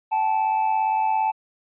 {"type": "tone pair together", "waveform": "triangle", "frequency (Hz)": [773.5, 871], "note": ["G5", "A5"], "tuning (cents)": [-23, -18], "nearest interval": "major second", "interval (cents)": 205, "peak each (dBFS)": [-24, -18], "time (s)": [0.11, 1.32], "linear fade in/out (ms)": 20, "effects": ["resampled to 8000 Hz"]}